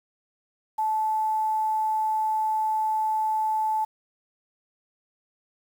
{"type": "tone with quantisation", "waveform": "sine", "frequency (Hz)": 870, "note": "A5", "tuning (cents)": -20, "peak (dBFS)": -22, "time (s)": [0.78, 3.85], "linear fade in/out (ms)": 10, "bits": 8, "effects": []}